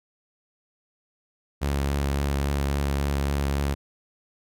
sawtooth tone with vibrato, 70.2 Hz, C#2, 22 cents sharp, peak -19 dBFS, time 1.61-3.75 s, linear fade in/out 20 ms, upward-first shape triangle, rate 3.6 Hz, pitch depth 22 cents each way, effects none

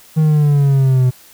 triangle exponential sweep, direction down, 158.3 to 125.3 Hz, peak -7 dBFS, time 0.16-1.11 s, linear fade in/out 20 ms, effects white hiss -44 dBFS RMS until 1.33 s

